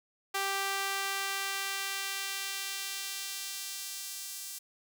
sawtooth tone with high-pass filter sweep, 392 Hz, G4, in tune, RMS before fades -36 dBFS, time 0.34-4.59 s, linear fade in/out 10 ms, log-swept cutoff 890 to 6700 Hz, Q 0.74, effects none

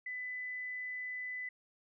sine tone, 2001 Hz, B6, 22 cents sharp, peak -38 dBFS, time 0.06-1.49 s, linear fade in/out 5 ms, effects none

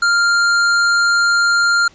square tone, 1396.9 Hz, F6, in tune, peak -12 dBFS, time 0.02-1.88 s, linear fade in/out 5 ms, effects pink hiss -48 dBFS RMS until 1.94 s + resampled to 16000 Hz

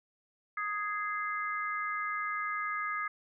sine chord, Ab major, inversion second, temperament just, 1245.9 / 1661.2 / 2077 Hz, Eb6 / Ab6 / C7, +2 / 0 / -13 cents, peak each -34 / -38 / -38 dBFS, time 0.57-3.08 s, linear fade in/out 5 ms, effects none

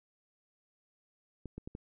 clicks, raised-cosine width 3 ms, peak -29 dBFS, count 4, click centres 1.457 / 1.58 / 1.675 / 1.751 s, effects none

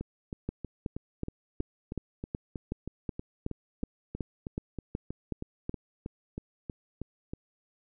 two click trains, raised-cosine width 3 ms, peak -23 / -19 dBFS, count 24 / 15, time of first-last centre 0.01-7.335 / 0.49-5.694 s, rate 3.14 / 2.69 Hz, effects none

